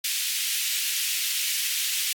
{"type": "high-pass noise", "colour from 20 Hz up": "pink", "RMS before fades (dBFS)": -27, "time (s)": [0.04, 2.13], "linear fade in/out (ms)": 5, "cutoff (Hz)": 2400, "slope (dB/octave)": 24, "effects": ["AAC 64 kbps"]}